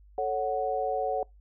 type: chord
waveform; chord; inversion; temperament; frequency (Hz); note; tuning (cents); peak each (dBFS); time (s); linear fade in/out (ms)
sine; F# minor; first; equal; 440 / 554.4 / 740; A4 / C#5 / F#5; 0 / 0 / 0; -32 / -31 / -29; 0.18-1.23; 2
effects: noise-tail reverb RT60 0.2 s tail -25 dB re dry + added 50 Hz sine -52 dBFS peak until 1.4 s